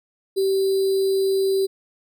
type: tone with sample-and-hold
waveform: sine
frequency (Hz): 386.7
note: G4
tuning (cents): -24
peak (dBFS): -17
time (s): 0.36-1.67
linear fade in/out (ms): 20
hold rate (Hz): 4410
effects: none